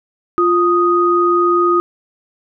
sine tone pair together, 349.2 / 1244.4 Hz, F4 / D#6, 0 / 0 cents, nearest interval octave + minor seventh, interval 2200 cents, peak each -13 dBFS, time 0.38-1.8 s, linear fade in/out 0 ms, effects none

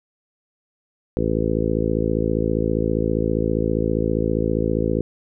harmonic tone, 55 Hz, A1, in tune, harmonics 1 / 2 / 3 / 4 / 5 / 6 / 7 / 8 / 9, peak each -27 / -27 / -27 / -27 / -27 / -27 / -27 / -27 / -27 dBFS, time 1.17-5.01 s, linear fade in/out 0 ms, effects none

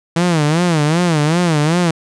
sawtooth tone with vibrato, 162.1 Hz, E3, 29 cents flat, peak -8 dBFS, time 0.16-1.91 s, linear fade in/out 5 ms, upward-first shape sine, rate 2.6 Hz, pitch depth 170 cents each way, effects resampled to 22050 Hz

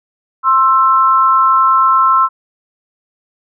sine tone pair together, 1055 / 1326.7 Hz, C6 / E6, +14 / +11 cents, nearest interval major third, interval 397 cents, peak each -10 dBFS, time 0.43-2.29 s, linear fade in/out 50 ms, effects none

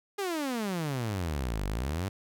sawtooth exponential two-way sweep, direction down then up, 415.3 to 46.83 to 103 Hz, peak -26 dBFS, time 0.18-2.09 s, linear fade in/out 10 ms, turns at 1.65 s, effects none

